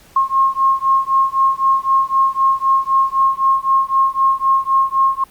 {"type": "beating tone pair", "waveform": "sine", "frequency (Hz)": [1073, 1076.9], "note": ["C6", "C6"], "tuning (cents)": [43, 50], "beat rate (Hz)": 3.9, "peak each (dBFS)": -15, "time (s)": [0.16, 5.24], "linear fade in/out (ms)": 5, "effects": ["pink hiss -47 dBFS RMS until 5.3 s", "Opus 48 kbps"]}